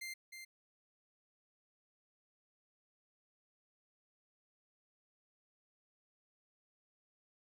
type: tone with echo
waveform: sawtooth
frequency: 2093 Hz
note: C7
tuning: in tune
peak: -39 dBFS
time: 0.01-0.14 s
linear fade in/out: 10 ms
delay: 310 ms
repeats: 1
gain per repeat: -6 dB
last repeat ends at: 0.45 s
effects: none